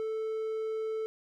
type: tone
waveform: triangle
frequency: 439.9 Hz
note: A4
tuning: in tune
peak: -29 dBFS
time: 0-1.06 s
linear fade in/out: 0 ms
effects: none

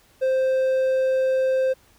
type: tone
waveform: triangle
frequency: 523.3 Hz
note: C5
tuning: in tune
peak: -16 dBFS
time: 0.21-1.74 s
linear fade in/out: 20 ms
effects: pink hiss -57 dBFS RMS until 1.98 s

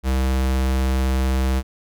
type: tone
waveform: square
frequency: 65.41 Hz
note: C2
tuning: in tune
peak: -18 dBFS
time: 0.03-1.63 s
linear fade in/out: 50 ms
effects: none

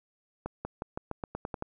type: accelerating click train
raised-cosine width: 1 ms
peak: -20 dBFS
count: 10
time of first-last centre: 0.46-1.624 s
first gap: 190 ms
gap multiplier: 0.9
effects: none

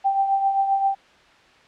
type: tone with tremolo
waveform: sine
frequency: 784 Hz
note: G5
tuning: in tune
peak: -15 dBFS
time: 0.04-0.95 s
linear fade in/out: 20 ms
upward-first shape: triangle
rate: 7.6 Hz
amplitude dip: 60%
effects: white hiss -52 dBFS RMS until 1.67 s + low-pass 3000 Hz 12 dB/octave

